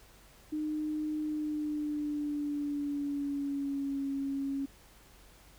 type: tone with pitch glide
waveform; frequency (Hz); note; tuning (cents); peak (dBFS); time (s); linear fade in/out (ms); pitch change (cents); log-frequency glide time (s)
sine; 305.5 to 275.3; D#4 to C#4; -32 to -12; -31; 0.52-4.66; 10; -180; 1.21-4.09
effects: added 48 Hz sine -61 dBFS peak until 5.58 s + pink hiss -59 dBFS RMS until 5.58 s